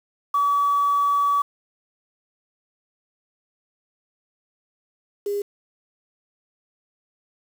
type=tone pair in turn; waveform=sine; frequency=1142 / 406.7 Hz; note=D6 / G#4; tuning=-49 / -36 cents; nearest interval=octave + tritone; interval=1787 cents; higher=first; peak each=-16 / -22 dBFS; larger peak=first; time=0.34-1.42 / 5.26-5.42 s; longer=first; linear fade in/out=5 ms; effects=tanh soft clip ceiling -13 dBFS + 7-bit